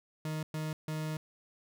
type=tone bursts at uneven times; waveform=40% pulse; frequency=155.56 Hz; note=D#3; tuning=in tune; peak=-33 dBFS; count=3; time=0.25-0.43 / 0.54-0.73 / 0.88-1.17 s; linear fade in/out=2 ms; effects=none